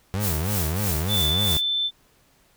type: tone with vibrato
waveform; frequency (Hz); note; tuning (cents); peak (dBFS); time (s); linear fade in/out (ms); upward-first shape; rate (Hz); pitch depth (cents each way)
30% pulse; 89.3; F2; +39; -21; 0.14-1.57; 0; sine; 3.3; 290
type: noise with tremolo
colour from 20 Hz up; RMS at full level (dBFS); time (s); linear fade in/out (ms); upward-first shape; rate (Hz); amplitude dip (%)
blue; -26; 0.19-1.62; 50; triangle; 3.2; 80
type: tone with pitch glide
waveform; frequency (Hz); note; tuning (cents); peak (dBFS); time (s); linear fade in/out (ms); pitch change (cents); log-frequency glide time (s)
sine; 3516 to 3536; A7 to A7; -2 to +8; -21; 1.08-1.91; 50; +10; 1.32-1.79
effects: pink hiss -60 dBFS RMS until 2.56 s